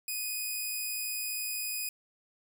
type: tone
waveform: 5% pulse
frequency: 2489 Hz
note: D#7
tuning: in tune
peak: -23 dBFS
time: 0.08-1.89 s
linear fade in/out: 2 ms
effects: none